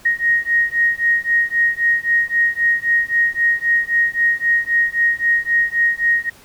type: beating tone pair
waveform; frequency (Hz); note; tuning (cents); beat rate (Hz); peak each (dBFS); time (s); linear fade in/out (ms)
sine; 1870 / 1873.8; A#6 / A#6; +5 / +8; 3.8; -17; 0.05-6.3; 10
effects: pink hiss -46 dBFS RMS until 6.44 s